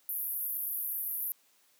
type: band-pass noise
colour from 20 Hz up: white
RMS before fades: -35 dBFS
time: 0.09-1.32 s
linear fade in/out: 0 ms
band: 11000 to 15000 Hz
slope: 96 dB/octave
effects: white hiss -67 dBFS RMS until 1.79 s + high-pass 200 Hz 12 dB/octave